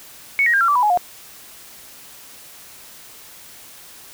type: tone with pitch steps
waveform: sine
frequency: 2217 / 1885.9 / 1604.3 / 1364.7 / 1160.9 / 987.6 / 840.1 / 714.6 Hz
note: C#7 / A#6 / G6 / F6 / D6 / B5 / G#5 / F5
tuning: 0 / +20 / +40 / -40 / -20 / 0 / +20 / +40 cents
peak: -13 dBFS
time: 0.39-0.974 s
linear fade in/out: 0 ms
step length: 73 ms
effects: white hiss -42 dBFS RMS until 4.13 s